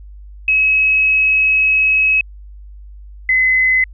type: tone pair in turn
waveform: sine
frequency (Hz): 2563 / 2034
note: E7 / C7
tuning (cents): -49 / -50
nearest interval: major third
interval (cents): 401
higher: first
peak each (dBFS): -10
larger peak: neither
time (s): 0.48-2.21 / 3.29-3.84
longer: first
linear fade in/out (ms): 2
effects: added 50 Hz sine -33 dBFS peak until 3.93 s